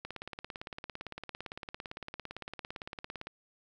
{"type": "click train", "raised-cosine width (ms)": 0.3, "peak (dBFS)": -24, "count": 58, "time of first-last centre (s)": [0.05, 3.27], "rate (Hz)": 17.7, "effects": ["11-bit"]}